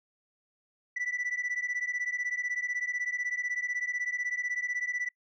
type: beating tone pair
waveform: sine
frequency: 1963 / 1979 Hz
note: B6 / B6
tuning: -11 / +3 cents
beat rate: 16 Hz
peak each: -31 dBFS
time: 0.96-5.09 s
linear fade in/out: 10 ms
effects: noise-tail reverb RT60 0.1 s tail -26 dB re dry + tanh soft clip ceiling -27 dBFS